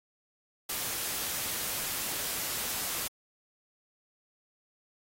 white noise, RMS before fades -34 dBFS, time 0.69-3.08 s, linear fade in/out 5 ms, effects AAC 48 kbps

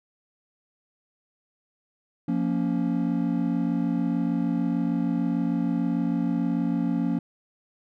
triangle chord, Bb minor, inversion second, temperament just, 174.81 / 233.1 / 279.7 Hz, F3 / Bb3 / Db4, +2 / 0 / +16 cents, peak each -25 dBFS, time 2.28-7.19 s, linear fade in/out 5 ms, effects none

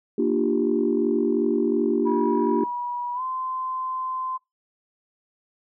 sine chord, G minor seventh, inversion first, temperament equal with one note detuned, 233.1 / 298.6 / 349.2 / 392 Hz, Bb3 / D4 / F4 / G4, 0 / +29 / 0 / 0 cents, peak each -24 dBFS, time 0.18-2.64 s, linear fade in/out 5 ms
sine tone with pitch glide, 970 to 1033.6 Hz, B5 to C6, -31 to -21 cents, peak -26 dBFS, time 2.05-4.38 s, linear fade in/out 20 ms, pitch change +110 cents, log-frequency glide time 3.14-3.22 s
effects noise-tail reverb RT60 0.2 s tail -22 dB re dry + tanh soft clip ceiling -10 dBFS

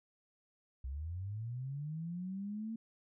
sine linear sweep, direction up, 61.74 to 227.8 Hz, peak -38 dBFS, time 0.84-2.76 s, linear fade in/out 5 ms, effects none

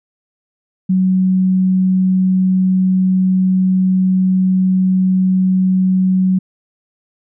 sine tone, 186.6 Hz, F#3, 15 cents sharp, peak -10 dBFS, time 0.89-6.39 s, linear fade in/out 10 ms, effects none

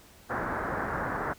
white low-pass noise, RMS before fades -32 dBFS, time 0.29-1.34 s, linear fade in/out 20 ms, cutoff 1700 Hz, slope 48 dB/octave, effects pink hiss -55 dBFS RMS until 1.38 s

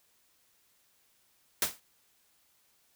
white noise with exponential decay, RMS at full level -24 dBFS, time 1.62-1.8 s, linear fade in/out 2 ms, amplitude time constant 37 ms, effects white hiss -69 dBFS RMS until 2.95 s

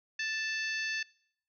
harmonic tone with a mistuned harmonic, 880 Hz, A5, in tune, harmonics 2 / 3 / 4 / 5 / 6 / 7, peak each -34 / -37 / -45 / -42 / -48 / -46 dBFS, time 0.19-1.03 s, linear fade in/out 5 ms, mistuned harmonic 5, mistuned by +26 cents, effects noise-tail reverb RT60 0.7 s tail -25 dB re dry

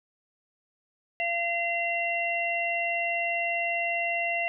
harmonic tone, 685 Hz, F5, 34 cents flat, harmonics 1 / 3 / 4, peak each -30 / -30 / -30 dBFS, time 1.2-4.48 s, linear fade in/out 0 ms, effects none

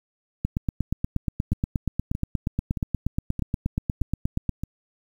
two click trains, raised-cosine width 5 ms, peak -11 / -16 dBFS, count 35 / 6, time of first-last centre 0.45-4.493 / 1.53-4.636 s, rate 8.41 / 1.61 Hz, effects 8-bit

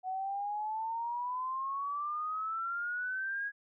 sine exponential sweep, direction up, 740 to 1661.2 Hz, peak -33 dBFS, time 0.03-3.52 s, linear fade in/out 50 ms, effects none

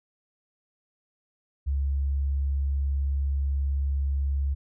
sine tone, 69.3 Hz, C#2, in tune, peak -23 dBFS, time 1.66-4.55 s, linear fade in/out 20 ms, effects none

